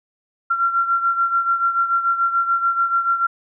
sine beating tone pair, 1368 / 1374.9 Hz, F6 / F6, -36 / -27 cents, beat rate 6.9 Hz, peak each -17 / -23 dBFS, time 0.5-3.27 s, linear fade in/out 10 ms, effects none

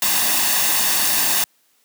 white noise with comb filter, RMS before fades -18 dBFS, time 0.02-1.44 s, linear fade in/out 2 ms, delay 1.1 ms, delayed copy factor +0.55, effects white hiss -61 dBFS RMS until 1.84 s + high-pass 200 Hz 12 dB/octave

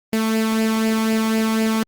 sawtooth tone with flanger, 221.4 Hz, A3, 11 cents sharp, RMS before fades -19 dBFS, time 0.13-1.83 s, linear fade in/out 0 ms, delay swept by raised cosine 0.4 to 0.92 ms, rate 4 Hz, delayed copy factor +0.55, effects Opus 32 kbps

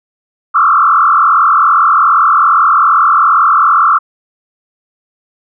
sine tone with frequency modulation, 1244.5 Hz, D#6, in tune, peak -5 dBFS, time 0.54-3.99 s, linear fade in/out 20 ms, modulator 42.5 Hz, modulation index 3.4, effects none

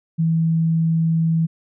sine tone, 163.2 Hz, E3, 17 cents flat, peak -15 dBFS, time 0.18-1.47 s, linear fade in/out 20 ms, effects none

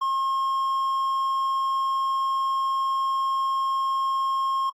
triangle tone, 1074 Hz, C6, 45 cents sharp, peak -20 dBFS, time 0.01-4.7 s, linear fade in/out 10 ms, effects AAC 48 kbps

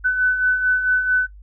sine beating tone pair, 1500 / 1504.5 Hz, F#6 / F#6, +23 / +28 cents, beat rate 4.5 Hz, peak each -24 / -16 dBFS, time 0.04-1.27 s, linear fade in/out 20 ms, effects noise-tail reverb RT60 0.1 s tail -20 dB re dry + added 50 Hz sine -39 dBFS peak until 1.42 s

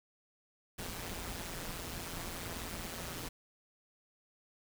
pink noise with amplitude modulation, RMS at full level -39 dBFS, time 0.78-3.29 s, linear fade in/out 10 ms, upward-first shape sine, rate 172 Hz, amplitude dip 70%, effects none

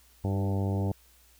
harmonic tone with a mistuned harmonic, 98 Hz, G2, in tune, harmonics 1 / 2 / 3 / 4 / 5 / 6 / 7 / 8 / 9, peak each -27 / -33 / -37 / -39 / -41 / -43 / -44 / -45 / -46 dBFS, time 0.24-0.92 s, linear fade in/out 5 ms, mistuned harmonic 3, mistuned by +15 cents, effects added 60 Hz sine -61 dBFS peak until 1.39 s + white hiss -61 dBFS RMS until 1.39 s

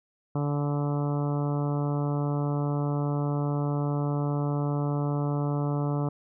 harmonic tone, 144.9 Hz, D3, 23 cents flat, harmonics 1 / 2 / 3 / 4 / 5 / 6 / 7 / 8 / 9, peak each -26 / -32 / -36 / -38 / -40 / -42 / -43 / -44 / -45 dBFS, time 0.35-6.09 s, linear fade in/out 5 ms, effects none

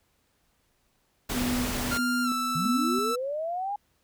pink noise, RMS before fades -31 dBFS, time 1.29-1.98 s, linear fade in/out 10 ms
sine tone with tremolo, 247.2 Hz, B3, 2 cents sharp, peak -26 dBFS, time 1.32-3.15 s, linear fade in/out 50 ms, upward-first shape square, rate 1.5 Hz, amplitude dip 55%
45% pulse tone with pitch glide, 1396.9 to 1321.5 Hz, F6 to E6, 0 to +4 cents, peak -27 dBFS, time 1.91-3.16 s, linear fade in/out 10 ms, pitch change -96 cents, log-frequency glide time 2.23-2.29 s
sine linear sweep, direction up, 145.3 to 830.6 Hz, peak -28 dBFS, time 2.55-3.76 s, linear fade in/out 5 ms
effects pink hiss -70 dBFS RMS until 4.03 s

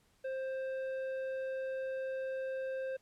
triangle tone with tanh clipping, 527 Hz, C5, 12 cents sharp, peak -37 dBFS, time 0.24-2.97 s, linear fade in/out 10 ms, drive 13 dB, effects pink hiss -71 dBFS RMS until 3.01 s + low-pass 12000 Hz 12 dB/octave

